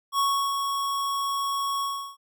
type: tone with ADSR envelope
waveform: square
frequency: 1108.7 Hz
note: C#6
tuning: in tune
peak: -21 dBFS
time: 0.12-2.17 s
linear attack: 67 ms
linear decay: 340 ms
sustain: -5 dB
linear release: 350 ms
effects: none